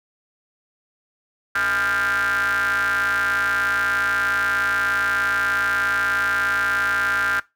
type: ring-modulated tone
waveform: square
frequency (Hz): 94.9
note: F#2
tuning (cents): +44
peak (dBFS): -17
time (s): 1.55-7.4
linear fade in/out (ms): 5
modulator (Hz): 1490
effects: noise-tail reverb RT60 0.2 s tail -19 dB re dry